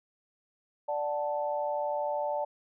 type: chord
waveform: sine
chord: D major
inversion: none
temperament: equal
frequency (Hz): 587.3 / 740 / 880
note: D5 / F#5 / A5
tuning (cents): 0 / 0 / 0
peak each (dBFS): -31 / -37 / -33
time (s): 0.88-2.45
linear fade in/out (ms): 10
effects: none